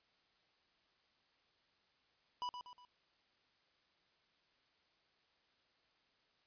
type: tone with echo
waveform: square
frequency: 986 Hz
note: B5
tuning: 3 cents flat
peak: -39 dBFS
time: 2.42-2.49 s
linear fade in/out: 0 ms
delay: 120 ms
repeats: 3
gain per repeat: -7 dB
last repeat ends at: 2.85 s
effects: white hiss -75 dBFS RMS until 6.46 s + resampled to 11025 Hz